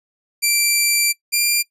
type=tone pair in turn; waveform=10% pulse; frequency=2349 / 2387 Hz; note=D7 / D7; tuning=0 / +28 cents; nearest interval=unison; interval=28 cents; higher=second; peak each=-6 dBFS; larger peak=neither; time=0.42-1.13 / 1.32-1.63 s; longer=first; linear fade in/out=20 ms; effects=noise-tail reverb RT60 0.1 s tail -19 dB re dry + resampled to 32000 Hz